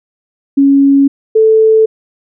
sine tone pair in turn, 277.2 / 440 Hz, C#4 / A4, 0 / 0 cents, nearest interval minor sixth, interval 800 cents, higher second, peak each -4 dBFS, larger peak neither, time 0.57-1.08 / 1.35-1.86 s, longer neither, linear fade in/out 10 ms, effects none

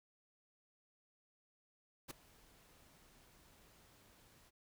pink noise with ADSR envelope, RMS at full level -44 dBFS, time 2.08-4.51 s, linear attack 27 ms, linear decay 8 ms, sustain -22 dB, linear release 32 ms, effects none

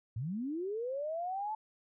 sine linear sweep, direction up, 100.8 to 880 Hz, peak -34 dBFS, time 0.16-1.55 s, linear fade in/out 5 ms, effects none

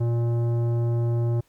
sine tone with tanh clipping, 117.8 Hz, A#2, 19 cents sharp, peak -22 dBFS, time 0-1.41 s, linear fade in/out 10 ms, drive 13 dB, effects pink hiss -64 dBFS RMS until 1.48 s + MP3 96 kbps

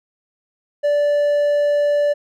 triangle tone, 583 Hz, D5, 13 cents flat, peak -12 dBFS, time 0.83-2.14 s, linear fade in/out 20 ms, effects none

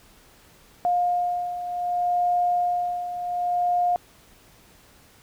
sine beating tone pair, 709 / 709.66 Hz, F5 / F5, +26 / +28 cents, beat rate 0.66 Hz, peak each -28 / -22 dBFS, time 0.85-3.96 s, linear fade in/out 0 ms, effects pink hiss -54 dBFS RMS until 5.22 s

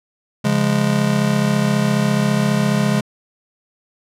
square chord, Db major, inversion none, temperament just, 138.59 / 173.24 / 207.9 Hz, Db3 / F3 / Ab3, 0 / -14 / +2 cents, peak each -20 / -23 / -18 dBFS, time 0.44-3.01 s, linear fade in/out 10 ms, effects low-pass 11000 Hz 12 dB/octave

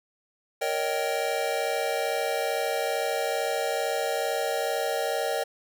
square chord, Eb dominant seventh, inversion second, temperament just, 466.7 / 560 / 622.3 / 777.8 Hz, Bb4 / Db5 / Eb5 / G5, +2 / +18 / 0 / -14 cents, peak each -32 dBFS, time 0.61-5.44 s, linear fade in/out 10 ms, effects none

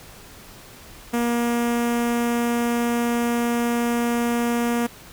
sawtooth tone with notch filter, 237.1 Hz, A#3, 30 cents sharp, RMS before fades -22 dBFS, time 1.13-4.87 s, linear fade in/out 10 ms, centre 4200 Hz, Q 1.4, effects pink hiss -44 dBFS RMS until 5.12 s

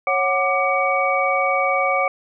sine tone cluster, 550 / 740 / 1182 / 2261 Hz, C#5 / F#5 / D6 / C#7, -14 / 0 / +11 / +34 cents, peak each -22 dBFS, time 0.07-2.08 s, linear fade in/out 2 ms, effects none

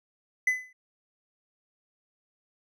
triangle tone with exponential decay, 2013 Hz, B6, 33 cents sharp, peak -17 dBFS, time 0.47-0.73 s, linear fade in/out 5 ms, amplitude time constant 55 ms, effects none

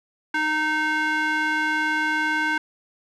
square tone with band-pass filter, 308.9 Hz, D#4, 12 cents flat, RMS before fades -23 dBFS, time 0.34-2.58 s, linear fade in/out 5 ms, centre 1600 Hz, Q 2.3, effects none

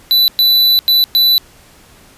square tone bursts at uneven times, 3980 Hz, B7, 13 cents sharp, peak -8 dBFS, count 4, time 0.11-0.28 / 0.39-0.79 / 0.88-1.04 / 1.15-1.38 s, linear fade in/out 0 ms, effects pink hiss -44 dBFS RMS until 2.17 s + resampled to 32000 Hz

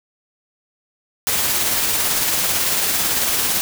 white noise with tremolo, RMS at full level -18 dBFS, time 1.27-3.61 s, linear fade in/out 0 ms, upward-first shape sine, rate 18 Hz, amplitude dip 25%, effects none

